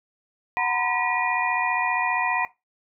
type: tone cluster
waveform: sine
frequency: 739 / 933 / 1008 / 1933 / 2428 Hz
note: F#5 / A#5 / B5 / B6 / D#7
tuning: -2 / +1 / +35 / -38 / -43 cents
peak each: -28 dBFS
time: 0.57-2.45 s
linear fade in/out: 0 ms
effects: noise-tail reverb RT60 0.2 s tail -17 dB re dry